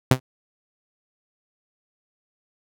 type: tone with exponential decay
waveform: sawtooth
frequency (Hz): 128.9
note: C3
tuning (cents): -26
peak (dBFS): -6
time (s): 0.11-0.2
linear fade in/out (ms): 5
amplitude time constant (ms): 18
effects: none